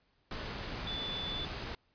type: tone in noise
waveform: sine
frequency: 3486 Hz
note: A7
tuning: 17 cents flat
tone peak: -37 dBFS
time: 0.87-1.45 s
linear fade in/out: 2 ms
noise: pink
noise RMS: -40 dBFS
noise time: 0.31-1.75 s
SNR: 0 dB
effects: pink hiss -73 dBFS RMS until 1.94 s + resampled to 11025 Hz